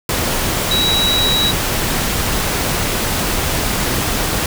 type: tone in noise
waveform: sine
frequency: 3883 Hz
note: B7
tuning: 30 cents flat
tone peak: -14 dBFS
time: 0.71-1.51 s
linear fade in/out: 2 ms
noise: pink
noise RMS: -18 dBFS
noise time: 0.09-4.46 s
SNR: +1 dB
effects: none